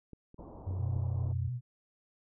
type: clicks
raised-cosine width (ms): 3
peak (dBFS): -34 / -41 / -33 / -33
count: 4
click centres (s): 0.133 / 0.344 / 0.709 / 0.965
type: low-pass noise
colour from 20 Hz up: pink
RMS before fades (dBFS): -48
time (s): 0.38-1.33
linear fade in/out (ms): 10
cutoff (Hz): 1000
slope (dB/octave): 48
type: tone with pitch glide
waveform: sine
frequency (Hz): 92.5 to 90.54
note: F#2 to F#2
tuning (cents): 0 to -37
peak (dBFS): -32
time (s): 0.66-1.49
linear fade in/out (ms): 10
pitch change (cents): -37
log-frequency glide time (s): 0.83-1.17
type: tone with vibrato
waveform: sine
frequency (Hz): 123.47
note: B2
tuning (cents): 0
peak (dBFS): -33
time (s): 0.77-1.61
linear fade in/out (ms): 50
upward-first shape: triangle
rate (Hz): 11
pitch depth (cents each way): 45
effects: none